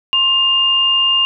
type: tone pair together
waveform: sine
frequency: 1059 / 2812 Hz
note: C6 / F7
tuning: +21 / +11 cents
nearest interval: octave + perfect fourth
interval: 1690 cents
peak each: -22 / -11 dBFS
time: 0.13-1.25 s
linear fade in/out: 0 ms
effects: none